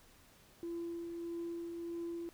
sine tone with tremolo, 339.3 Hz, F4, 50 cents flat, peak -36 dBFS, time 0.63-2.29 s, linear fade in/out 0 ms, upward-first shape triangle, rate 1.6 Hz, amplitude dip 40%, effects tanh soft clip ceiling -35 dBFS + pink hiss -63 dBFS RMS until 2.33 s

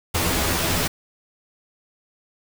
pink noise with comb filter, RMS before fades -22 dBFS, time 0.14-0.88 s, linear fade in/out 10 ms, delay 12 ms, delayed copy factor +0.8, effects none

